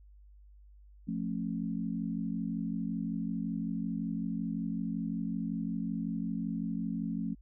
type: chord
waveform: sine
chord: F augmented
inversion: none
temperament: equal with one note detuned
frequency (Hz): 174.61 / 220 / 272.6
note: F3 / A3 / C#4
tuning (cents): 0 / 0 / -29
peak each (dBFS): -36 / -35 / -38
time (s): 1.07-7.35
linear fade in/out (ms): 20
effects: added 50 Hz sine -53 dBFS peak until 7.41 s